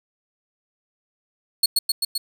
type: tone with echo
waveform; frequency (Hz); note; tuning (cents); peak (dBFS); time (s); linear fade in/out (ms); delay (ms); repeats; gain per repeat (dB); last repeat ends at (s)
sawtooth; 4347; C#8; -35; -11; 1.63-1.66; 5; 130; 4; -2; 2.18
effects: none